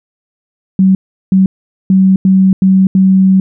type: tone bursts at uneven times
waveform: sine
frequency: 190 Hz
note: F#3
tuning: 46 cents sharp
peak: -4 dBFS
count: 6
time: 0.79-0.95 / 1.32-1.46 / 1.9-2.16 / 2.25-2.53 / 2.62-2.87 / 2.95-3.4 s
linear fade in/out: 2 ms
effects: none